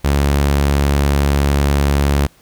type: tone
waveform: sawtooth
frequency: 70.8 Hz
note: C#2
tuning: 37 cents sharp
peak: -8 dBFS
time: 0.04-2.27 s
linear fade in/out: 10 ms
effects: pink hiss -51 dBFS RMS until 2.41 s